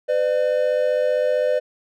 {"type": "tone pair together", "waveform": "triangle", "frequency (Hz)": [504.5, 600], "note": ["B4", "D5"], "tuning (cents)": [37, 37], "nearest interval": "minor third", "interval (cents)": 300, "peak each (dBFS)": -18, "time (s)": [0.08, 1.6], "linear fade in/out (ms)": 20, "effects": []}